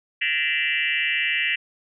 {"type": "tone with frequency modulation", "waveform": "sine", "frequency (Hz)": 2347, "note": "D7", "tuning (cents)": -2, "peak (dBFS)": -20, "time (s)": [0.21, 1.56], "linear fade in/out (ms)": 10, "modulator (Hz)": 154, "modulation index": 3.7, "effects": []}